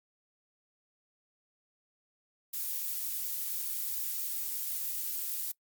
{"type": "noise", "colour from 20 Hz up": "violet", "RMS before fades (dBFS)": -35, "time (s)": [2.53, 5.52], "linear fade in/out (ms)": 10, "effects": ["noise-tail reverb RT60 0.1 s tail -22 dB re dry", "Opus 48 kbps"]}